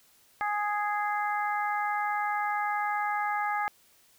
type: harmonic tone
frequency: 415.3 Hz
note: G#4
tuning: in tune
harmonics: 2 / 3 / 4 / 5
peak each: -29 / -33 / -35 / -37 dBFS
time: 0.41-3.68 s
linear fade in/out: 0 ms
effects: white hiss -62 dBFS RMS until 4.18 s